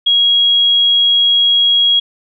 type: tone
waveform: sine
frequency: 3300 Hz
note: G#7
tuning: 12 cents flat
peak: -8 dBFS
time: 0.06-2 s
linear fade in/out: 10 ms
effects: none